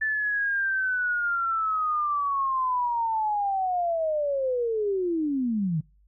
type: linear sweep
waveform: sine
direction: down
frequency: 1760 to 146.83 Hz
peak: -23 dBFS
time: 0.01-5.81 s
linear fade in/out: 10 ms
effects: noise-tail reverb RT60 0.3 s tail -23 dB re dry + added 50 Hz sine -57 dBFS peak until 6.07 s